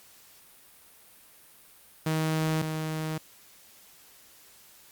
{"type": "tone pair in turn", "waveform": "sawtooth", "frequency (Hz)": [158, 157.19], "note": ["D#3", "D#3"], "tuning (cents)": [27, 18], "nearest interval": "unison", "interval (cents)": 9, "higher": "first", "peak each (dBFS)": [-21, -26], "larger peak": "first", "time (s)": [[2.06, 2.62], [2.62, 3.18]], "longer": "neither", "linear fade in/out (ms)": 5, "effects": ["white hiss -55 dBFS RMS until 4.91 s", "Opus 48 kbps"]}